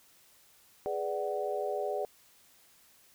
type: chord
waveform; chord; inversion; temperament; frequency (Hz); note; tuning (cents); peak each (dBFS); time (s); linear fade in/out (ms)
sine; G# half-diminished seventh; none; equal with one note detuned; 415.3 / 493.9 / 587.3 / 747.3; G#4 / B4 / D5 / F#5; 0 / 0 / 0 / +17; -35 / -39 / -35 / -37; 0.86-2.05; 0
effects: white hiss -62 dBFS RMS until 3.14 s